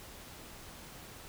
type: silence
effects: pink hiss -50 dBFS RMS until 1.28 s